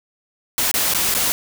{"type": "noise with dropouts", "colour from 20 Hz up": "white", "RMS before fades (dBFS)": -19, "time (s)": [0.58, 1.32], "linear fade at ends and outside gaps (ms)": 0, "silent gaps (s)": [[0.714, 0.741], [0.937, 0.947], [1.141, 1.149]], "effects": []}